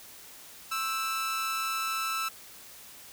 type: tone with amplitude modulation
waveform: sawtooth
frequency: 1318.5 Hz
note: E6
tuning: in tune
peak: -23 dBFS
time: 0.71-2.29 s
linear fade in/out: 10 ms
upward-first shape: sine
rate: 256 Hz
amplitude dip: 55%
effects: white hiss -49 dBFS RMS until 3.12 s